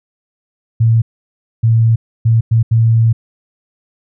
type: tone bursts at uneven times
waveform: sine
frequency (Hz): 113.8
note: A#2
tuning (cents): -41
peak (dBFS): -7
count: 5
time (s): 0.8-1.02 / 1.63-1.96 / 2.25-2.41 / 2.51-2.63 / 2.71-3.13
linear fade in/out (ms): 10
effects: none